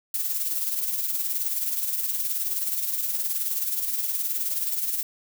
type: noise with tremolo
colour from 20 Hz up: violet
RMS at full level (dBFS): -25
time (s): 0.14-5.03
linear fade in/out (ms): 2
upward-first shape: sine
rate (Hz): 19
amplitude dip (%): 50
effects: none